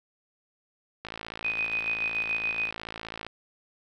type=click train; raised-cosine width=0.3 ms; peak=-20 dBFS; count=124; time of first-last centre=1.05-3.266 s; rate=55.5 Hz
type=tone with tremolo; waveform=sine; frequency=2500 Hz; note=D#7; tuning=8 cents sharp; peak=-25 dBFS; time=1.44-2.71 s; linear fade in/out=10 ms; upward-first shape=square; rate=7 Hz; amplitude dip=45%
effects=none